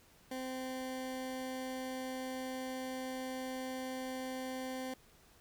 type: tone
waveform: 20% pulse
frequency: 259 Hz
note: C4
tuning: 17 cents flat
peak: -34 dBFS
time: 0.31-4.94 s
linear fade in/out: 5 ms
effects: pink hiss -64 dBFS RMS until 5.4 s